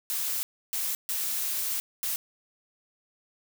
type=noise bursts at uneven times; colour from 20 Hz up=blue; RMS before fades=-30 dBFS; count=4; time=0.1-0.43 / 0.73-0.95 / 1.09-1.8 / 2.03-2.16 s; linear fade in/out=0 ms; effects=none